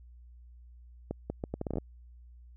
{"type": "accelerating click train", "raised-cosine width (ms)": 2, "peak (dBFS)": -20, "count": 11, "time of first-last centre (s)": [1.11, 1.783], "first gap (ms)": 190, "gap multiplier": 0.73, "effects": ["added 60 Hz sine -50 dBFS peak until 2.56 s"]}